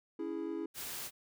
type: chord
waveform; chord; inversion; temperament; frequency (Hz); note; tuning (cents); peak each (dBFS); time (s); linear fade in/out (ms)
triangle; C# minor; none; equal with one note detuned; 280.2 / 329.6 / 415.3; C#4 / E4 / G#4; +19 / 0 / 0; -41 / -36 / -40; 0.19-0.66; 5
type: noise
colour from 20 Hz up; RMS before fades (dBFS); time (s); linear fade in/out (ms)
white; -42; 0.74-1.11; 50
effects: none